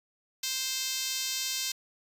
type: tone with high-pass filter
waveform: 5% pulse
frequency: 523.3 Hz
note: C5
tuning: in tune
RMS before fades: -32 dBFS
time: 0.43-1.72 s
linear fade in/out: 5 ms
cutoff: 3500 Hz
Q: 0.55
effects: resampled to 32000 Hz